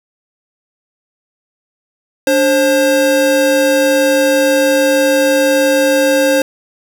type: tone pair together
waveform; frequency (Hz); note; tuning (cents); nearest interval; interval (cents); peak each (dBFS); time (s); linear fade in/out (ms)
square; 290.8 / 532.7; D4 / C5; -17 / +31; minor seventh; 1048; -16 / -11; 2.27-6.42; 2
effects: none